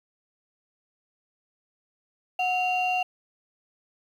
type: tone pair together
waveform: sine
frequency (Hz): 733.1 / 2768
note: F#5 / F7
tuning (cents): -16 / -16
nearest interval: octave + major seventh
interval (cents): 2300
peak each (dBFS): -23 / -26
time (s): 2.39-3.03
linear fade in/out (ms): 5
effects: tanh soft clip ceiling -18 dBFS + 9-bit